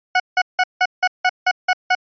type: tone bursts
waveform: 20% pulse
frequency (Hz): 735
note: F#5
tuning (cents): -12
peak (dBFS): -8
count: 9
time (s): 0.15-1.951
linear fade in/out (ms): 5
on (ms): 49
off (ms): 170
effects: resampled to 11025 Hz